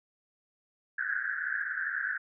white band-pass noise, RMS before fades -33 dBFS, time 0.98-2.18 s, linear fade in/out 10 ms, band 1500 to 1700 Hz, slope 96 dB/octave, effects none

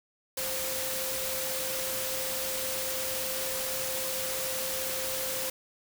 sine tone in noise, 523.3 Hz, C5, in tune, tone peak -37 dBFS, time 0.37-5.5 s, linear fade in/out 5 ms, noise white, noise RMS -33 dBFS, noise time 0.37-5.5 s, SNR -7 dB, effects none

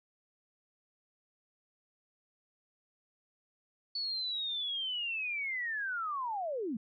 sine linear sweep, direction down, 4470 to 197.9 Hz, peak -33 dBFS, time 3.95-6.77 s, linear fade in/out 5 ms, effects none

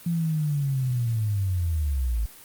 sine linear sweep, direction down, 171.9 to 51.9 Hz, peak -22 dBFS, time 0.06-2.26 s, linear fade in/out 5 ms, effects white hiss -47 dBFS RMS until 2.44 s + Opus 32 kbps

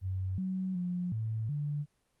sine tone with pitch steps, 93.9 / 187.5 / 178.3 / 110.7 / 146.5 Hz, F#2 / F#3 / F3 / A2 / D3, +26 / +23 / +36 / +11 / -4 cents, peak -31 dBFS, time 0.01-1.86 s, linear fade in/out 50 ms, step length 370 ms, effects pink hiss -75 dBFS RMS until 2.2 s + Opus 24 kbps

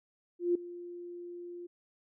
sine tone with ADSR envelope, 349.8 Hz, F4, 3 cents sharp, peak -23 dBFS, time 0.39-1.67 s, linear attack 160 ms, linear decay 5 ms, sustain -18 dB, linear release 12 ms, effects none

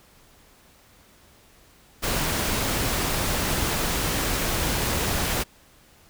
pink noise, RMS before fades -25 dBFS, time 2.02-5.44 s, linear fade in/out 20 ms, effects pink hiss -55 dBFS RMS until 6.09 s

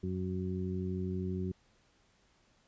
harmonic tone, 92.5 Hz, F#2, in tune, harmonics 1 / 2 / 3 / 4, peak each -37 / -36 / -45 / -40 dBFS, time 0.03-1.52 s, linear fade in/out 5 ms, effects pink hiss -69 dBFS RMS until 2.67 s + resampled to 16000 Hz

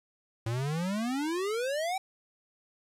square exponential sweep, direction up, 110 to 784 Hz, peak -30 dBFS, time 0.46-1.98 s, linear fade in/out 5 ms, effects low-pass 11000 Hz 12 dB/octave + 10-bit

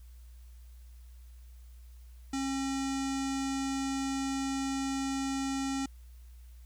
square tone with low-pass filter, 270 Hz, C#4, 45 cents flat, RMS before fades -33 dBFS, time 2.33-5.86 s, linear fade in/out 5 ms, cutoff 7400 Hz, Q 2.5, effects added 60 Hz sine -48 dBFS peak until 6.65 s + white hiss -67 dBFS RMS until 6.65 s

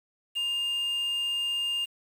triangle tone with quantisation, 2812 Hz, F7, 11 cents sharp, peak -25 dBFS, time 0.35-1.86 s, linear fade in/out 20 ms, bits 8, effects none

